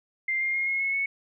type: tone with pitch steps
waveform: sine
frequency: 2096 / 2118 / 2140 / 2162 / 2185 / 2208 Hz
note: C7 / C7 / C7 / C#7 / C#7 / C#7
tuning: +2 / +21 / +38 / -44 / -26 / -7 cents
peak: -24 dBFS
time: 0.28-1.06 s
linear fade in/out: 5 ms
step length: 130 ms
effects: none